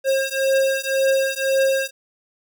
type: beating tone pair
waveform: square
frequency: 536 / 537.9 Hz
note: C5 / C5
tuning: +42 / +48 cents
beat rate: 1.9 Hz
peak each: -21 dBFS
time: 0.04-1.91 s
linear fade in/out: 50 ms
effects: none